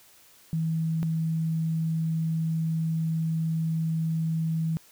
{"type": "tone pair in turn", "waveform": "sine", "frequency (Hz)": [161.6, 161.6], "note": ["E3", "E3"], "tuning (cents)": [-34, -34], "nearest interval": "unison", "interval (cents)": 0, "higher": "neither", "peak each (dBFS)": -24, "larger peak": "neither", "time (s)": [[0.53, 1.03], [1.03, 4.77]], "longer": "second", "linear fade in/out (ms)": 0, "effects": ["white hiss -56 dBFS RMS until 4.91 s"]}